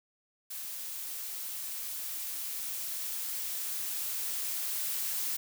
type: noise with level ramp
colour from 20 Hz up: blue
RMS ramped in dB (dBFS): -40 to -33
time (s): 0.5-5.37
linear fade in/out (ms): 10
effects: none